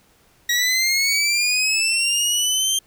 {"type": "linear sweep", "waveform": "20% pulse", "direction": "up", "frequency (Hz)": [1900, 3167], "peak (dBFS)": -12, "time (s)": [0.49, 2.79], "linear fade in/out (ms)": 5, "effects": ["pink hiss -57 dBFS RMS until 2.86 s"]}